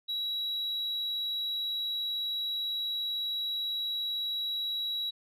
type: tone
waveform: sine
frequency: 3887 Hz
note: B7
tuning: 28 cents flat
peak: -28 dBFS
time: 0.08-5.11 s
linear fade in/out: 20 ms
effects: tanh soft clip ceiling -29 dBFS